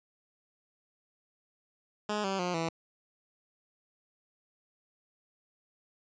10% pulse tone with pitch steps, 209.9 / 193.59 / 178.56 / 164.68 Hz, G#3 / G3 / F3 / E3, +19 / -21 / +39 / -1 cents, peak -22 dBFS, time 2.09-2.69 s, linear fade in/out 5 ms, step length 150 ms, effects resampled to 16000 Hz

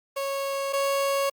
30% pulse tone pair in turn, 551 / 553.8 Hz, C#5 / C#5, -11 / -2 cents, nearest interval unison, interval 9 cents, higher second, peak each -24 / -20 dBFS, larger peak second, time 0.16-0.73 / 0.73-1.3 s, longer neither, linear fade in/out 10 ms, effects Opus 32 kbps

